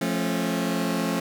sawtooth chord, F augmented, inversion none, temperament just, 174.61 / 218.3 / 272.8 Hz, F3 / A3 / C#4, 0 / -13 / -28 cents, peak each -24 dBFS, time 0.01-1.2 s, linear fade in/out 5 ms, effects none

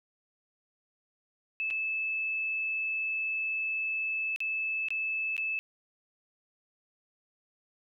sine tone with dropouts, 2616 Hz, E7, 14 cents flat, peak -29 dBFS, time 1.6-5.59 s, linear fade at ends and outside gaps 0 ms, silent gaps 1.703-1.708 / 4.361-4.404 / 4.885-4.905 / 5.366-5.379 s, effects none

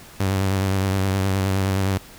sawtooth tone with vibrato, 96.3 Hz, G2, 30 cents flat, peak -15 dBFS, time 0.2-1.98 s, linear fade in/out 5 ms, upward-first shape triangle, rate 9.6 Hz, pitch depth 47 cents each way, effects pink hiss -44 dBFS RMS until 2.18 s

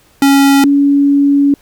square / sine tone pair in turn, 277.2 / 282.4 Hz, C#4 / C#4, 0 / +32 cents, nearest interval unison, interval 32 cents, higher second, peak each -6 dBFS, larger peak neither, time 0.22-0.64 / 0.64-1.54 s, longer second, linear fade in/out 2 ms, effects pink hiss -49 dBFS RMS until 1.61 s

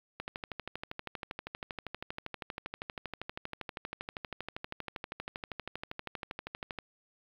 click train, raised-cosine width 0.3 ms, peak -21 dBFS, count 84, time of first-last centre 0.2-6.787 s, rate 12.6 Hz, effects low-pass 4000 Hz 12 dB/octave + 9-bit

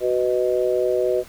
harmonic tone, 124.3 Hz, B2, 12 cents sharp, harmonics 3 / 4 / 5, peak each -21 / -22 / -23 dBFS, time 0-1.24 s, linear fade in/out 50 ms, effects pink hiss -45 dBFS RMS until 1.28 s

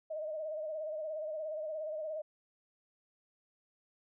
sine tone with vibrato, 621 Hz, D#5, 3 cents flat, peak -36 dBFS, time 0.1-2.22 s, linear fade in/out 10 ms, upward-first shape sine, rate 17 Hz, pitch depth 58 cents each way, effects none

